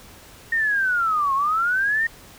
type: linear two-way sweep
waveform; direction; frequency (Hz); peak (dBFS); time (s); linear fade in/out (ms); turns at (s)
sine; down then up; 1858 to 1064 to 1858; -18; 0.52-2.07; 5; 1.34
effects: pink hiss -46 dBFS RMS until 2.38 s